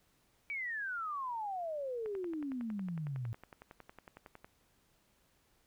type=exponential sweep; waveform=sine; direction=down; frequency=2319 to 110.8 Hz; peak=-36 dBFS; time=0.5-3.33 s; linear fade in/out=0 ms
type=click train; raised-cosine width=0.5 ms; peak=-35 dBFS; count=27; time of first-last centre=2.06-4.445 s; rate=10.9 Hz
effects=pink hiss -72 dBFS RMS until 5.66 s